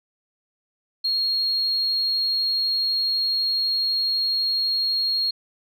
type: tone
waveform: sine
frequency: 4272 Hz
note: C8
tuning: 35 cents sharp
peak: -19 dBFS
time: 1.04-5.31 s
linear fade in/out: 10 ms
effects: tanh soft clip ceiling -15 dBFS